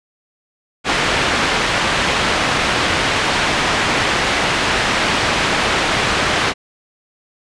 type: low-pass noise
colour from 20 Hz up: white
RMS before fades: -17 dBFS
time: 0.84-6.54 s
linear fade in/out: 50 ms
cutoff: 2600 Hz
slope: 12 dB/octave
effects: resampled to 22050 Hz